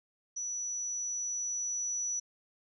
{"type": "tone with level ramp", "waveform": "sine", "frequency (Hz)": 5910, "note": "F#8", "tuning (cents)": -3, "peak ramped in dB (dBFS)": [-34, -31], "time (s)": [0.36, 2.2], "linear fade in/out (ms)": 10, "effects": []}